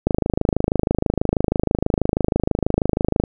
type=click train; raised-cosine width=2 ms; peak=-3 dBFS; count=84; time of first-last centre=0.07-3.238 s; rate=26.2 Hz; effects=none